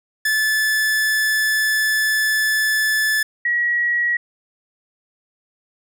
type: tone pair in turn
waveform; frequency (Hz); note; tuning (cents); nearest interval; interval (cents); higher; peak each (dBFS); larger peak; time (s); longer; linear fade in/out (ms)
45% pulse / sine; 1738 / 1913.5; A6 / A#6; -22 / +45; major second; 167; second; -16; neither; 0.25-3.23 / 3.45-4.17; first; 5
effects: none